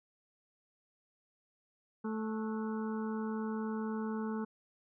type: harmonic tone with a mistuned harmonic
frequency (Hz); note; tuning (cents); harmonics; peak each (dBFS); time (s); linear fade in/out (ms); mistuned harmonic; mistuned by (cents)
219; A3; -8; 1 / 2 / 4 / 5 / 6 / 7; -35 / -41 / -47 / -49 / -51 / -52; 2.04-4.45; 10; 7; -66
effects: none